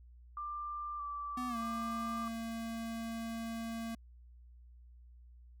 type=tone with vibrato; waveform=sine; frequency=1174.7 Hz; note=D6; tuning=in tune; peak=-38 dBFS; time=0.37-2.28 s; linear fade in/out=2 ms; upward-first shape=square; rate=0.8 Hz; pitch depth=18 cents each way
type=tone with pitch glide; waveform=square; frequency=250 to 227.9 Hz; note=B3 to A#3; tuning=+21 to -39 cents; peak=-39 dBFS; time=1.37-3.95 s; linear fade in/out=5 ms; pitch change=-160 cents; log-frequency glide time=1.48-1.57 s
effects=added 60 Hz sine -54 dBFS peak until 5.6 s